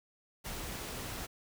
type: noise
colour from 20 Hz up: pink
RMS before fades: -41 dBFS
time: 0.44-1.27 s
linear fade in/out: 20 ms
effects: none